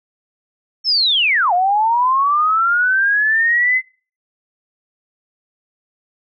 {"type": "linear two-way sweep", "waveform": "sine", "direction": "down then up", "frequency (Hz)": [5430, 696, 2061], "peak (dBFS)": -12, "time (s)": [0.84, 3.82], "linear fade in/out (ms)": 50, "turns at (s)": 1.53, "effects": ["noise-tail reverb RT60 0.4 s tail -26 dB re dry"]}